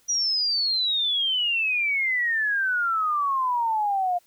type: exponential sweep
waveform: sine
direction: down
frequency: 5850 to 697 Hz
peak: -21 dBFS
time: 0.08-4.19 s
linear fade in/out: 20 ms
effects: white hiss -62 dBFS RMS until 4.26 s